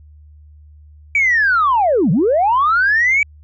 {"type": "linear two-way sweep", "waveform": "sine", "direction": "down then up", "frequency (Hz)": [2313, 138.59, 2313], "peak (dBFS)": -10, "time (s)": [1.15, 3.23], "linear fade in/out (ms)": 2, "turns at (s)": 2.11, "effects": ["tanh soft clip ceiling -7 dBFS", "added 75 Hz sine -40 dBFS peak until 3.43 s"]}